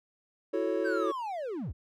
triangle chord, F# minor seventh, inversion third, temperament equal, 329.6 / 370 / 440 / 554.4 Hz, E4 / F#4 / A4 / C#5, 0 / 0 / 0 / 0 cents, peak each -31 dBFS, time 0.53-1.12 s, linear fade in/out 10 ms
triangle linear sweep, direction down, 1600 to 39.05 Hz, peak -31 dBFS, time 0.84-1.73 s, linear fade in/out 20 ms
effects none

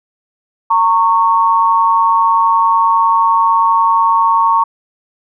sine tone pair together, 916 / 1105.5 Hz, A#5 / C#6, -31 / -5 cents, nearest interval minor third, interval 326 cents, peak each -11 dBFS, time 0.7-4.64 s, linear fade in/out 10 ms, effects none

